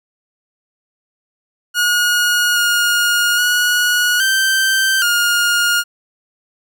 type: tone with pitch steps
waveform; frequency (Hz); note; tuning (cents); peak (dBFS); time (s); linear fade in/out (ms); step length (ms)
sawtooth; 1443 / 1429 / 1456 / 1558 / 1421; F#6 / F6 / F#6 / G6 / F6; -44 / +39 / -28 / -11 / +30; -9; 1.74-5.84; 50; 820
effects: none